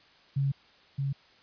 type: tone pair in turn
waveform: sine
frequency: 138.1 / 138.1 Hz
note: C#3 / C#3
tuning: -6 / -6 cents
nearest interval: unison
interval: 0 cents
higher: neither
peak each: -24 / -27 dBFS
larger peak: first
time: 0.36-0.52 / 0.98-1.13 s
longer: first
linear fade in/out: 10 ms
effects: white hiss -59 dBFS RMS until 1.42 s + resampled to 11025 Hz